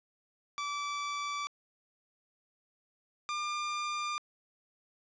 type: tone pair in turn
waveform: sawtooth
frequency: 1158 / 1198.8 Hz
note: D6 / D6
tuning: -25 / +35 cents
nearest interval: minor second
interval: 60 cents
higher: second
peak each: -30 / -29 dBFS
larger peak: second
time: 0.58-1.47 / 3.29-4.18 s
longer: neither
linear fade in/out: 0 ms
effects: resampled to 16000 Hz + 11-bit